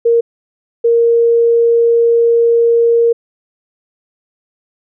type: tone bursts at uneven times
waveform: sine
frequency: 466.2 Hz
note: A#4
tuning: in tune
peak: -7 dBFS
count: 2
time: 0.05-0.21 / 0.84-3.13 s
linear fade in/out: 10 ms
effects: none